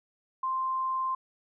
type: tone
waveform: sine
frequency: 1046.5 Hz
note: C6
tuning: in tune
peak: -27 dBFS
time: 0.43-1.15 s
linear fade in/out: 5 ms
effects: none